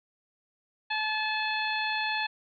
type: harmonic tone with a mistuned harmonic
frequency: 864 Hz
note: A5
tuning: 32 cents flat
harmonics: 1 / 2 / 3 / 4 / 5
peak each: -32 / -32 / -33 / -37 / -38 dBFS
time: 0.9-2.27 s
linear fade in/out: 10 ms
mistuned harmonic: 5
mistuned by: -30 cents
effects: none